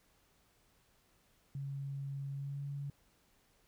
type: tone with pitch glide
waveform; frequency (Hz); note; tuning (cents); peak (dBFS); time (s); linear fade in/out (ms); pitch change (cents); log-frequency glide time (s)
sine; 138.59 to 141.34; C#3 to C#3; 0 to +34; -38; 1.55-2.9; 2; +34; 2.32-2.64
effects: pink hiss -71 dBFS RMS until 3.67 s